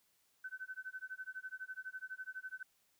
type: tone with tremolo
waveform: sine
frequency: 1521 Hz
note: F#6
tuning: 47 cents sharp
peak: -40 dBFS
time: 0.44-2.63 s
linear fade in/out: 5 ms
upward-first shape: sine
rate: 12 Hz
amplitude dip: 100%
effects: white hiss -75 dBFS RMS until 2.99 s